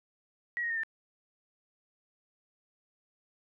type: tone with pitch steps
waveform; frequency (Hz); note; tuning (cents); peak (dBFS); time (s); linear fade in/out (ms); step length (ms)
sine; 1914 / 1872.4 / 1831.8 / 1792; A#6 / A#6 / A#6 / A6; +45 / +7 / -31 / +31; -30; 0.57-0.834; 0; 66
effects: none